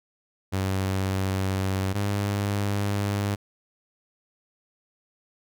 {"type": "tone pair in turn", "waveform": "sawtooth", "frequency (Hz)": [95.7, 101.18], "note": ["G2", "G#2"], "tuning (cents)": [-41, -45], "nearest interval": "minor second", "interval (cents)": 96, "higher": "second", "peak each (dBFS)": -20, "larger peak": "neither", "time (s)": [[0.52, 1.94], [1.94, 3.36]], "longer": "neither", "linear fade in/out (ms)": 20, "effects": []}